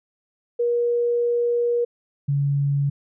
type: tone pair in turn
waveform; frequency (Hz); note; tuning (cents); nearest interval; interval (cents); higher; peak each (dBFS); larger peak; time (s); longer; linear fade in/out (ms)
sine; 477.1 / 141.35; A#4 / C#3; +40 / +34; octave + major sixth; 2106; first; -18; neither; 0.59-1.85 / 2.28-2.9; first; 10
effects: none